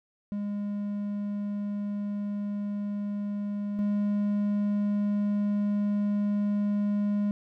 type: tone pair in turn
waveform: triangle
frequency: 204.6 / 205.4 Hz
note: G#3 / G#3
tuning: -26 / -19 cents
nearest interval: unison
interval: 7 cents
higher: second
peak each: -27 / -22 dBFS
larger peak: second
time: 0.32-3.79 / 3.79-7.31 s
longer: second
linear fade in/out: 0 ms
effects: none